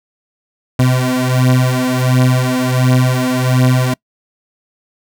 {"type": "beating tone pair", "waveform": "30% pulse", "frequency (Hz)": [126.7, 128.1], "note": ["B2", "C3"], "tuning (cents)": [45, -36], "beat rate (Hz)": 1.4, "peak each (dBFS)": -11, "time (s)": [0.79, 3.94], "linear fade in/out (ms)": 5, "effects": ["noise-tail reverb RT60 0.1 s tail -26 dB re dry"]}